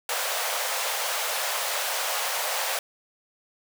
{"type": "high-pass noise", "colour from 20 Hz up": "pink", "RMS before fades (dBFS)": -28, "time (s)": [0.09, 2.79], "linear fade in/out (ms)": 2, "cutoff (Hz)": 520, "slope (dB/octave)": 48, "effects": []}